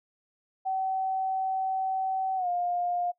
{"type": "tone with pitch glide", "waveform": "sine", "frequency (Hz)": [762, 706.9], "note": ["G5", "F5"], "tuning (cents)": [-49, 21], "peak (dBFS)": -26, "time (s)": [0.65, 3.12], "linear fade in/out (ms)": 20, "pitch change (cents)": -130, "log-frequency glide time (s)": [2.36, 2.48], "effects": ["noise-tail reverb RT60 0.1 s tail -19 dB re dry"]}